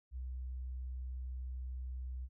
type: tone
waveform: sine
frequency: 63.4 Hz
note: B1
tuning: 46 cents sharp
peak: -39 dBFS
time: 0.11-2.29 s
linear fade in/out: 50 ms
effects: none